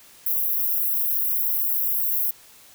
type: high-pass noise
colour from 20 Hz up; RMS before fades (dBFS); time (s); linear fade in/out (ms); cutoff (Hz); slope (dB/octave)
white; -23; 0.26-2.31; 5; 12000; 48
effects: white hiss -50 dBFS RMS until 2.74 s